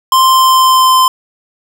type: tone with pitch glide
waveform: square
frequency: 1046.5 to 1034.5 Hz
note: C6 to C6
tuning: 0 to -20 cents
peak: -6 dBFS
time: 0.12-1.08 s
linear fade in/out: 2 ms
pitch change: -20 cents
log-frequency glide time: 0.23-0.96 s
effects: none